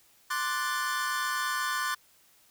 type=chord; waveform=45% pulse; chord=D dominant seventh; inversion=third; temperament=equal; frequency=1046.5 / 1174.7 / 1480 / 1760 Hz; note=C6 / D6 / F#6 / A6; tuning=0 / 0 / 0 / 0 cents; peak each=-34 dBFS; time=0.3-1.95 s; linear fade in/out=10 ms; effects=white hiss -62 dBFS RMS until 2.5 s